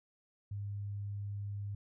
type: tone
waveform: sine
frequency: 101.4 Hz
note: G#2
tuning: 41 cents flat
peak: -37 dBFS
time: 0.51-1.75 s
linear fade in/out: 5 ms
effects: none